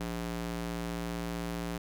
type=tone with high-pass filter; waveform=square; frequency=57.7 Hz; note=A#1; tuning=17 cents flat; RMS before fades=-36 dBFS; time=0-1.78 s; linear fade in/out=5 ms; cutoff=130 Hz; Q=0.86; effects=none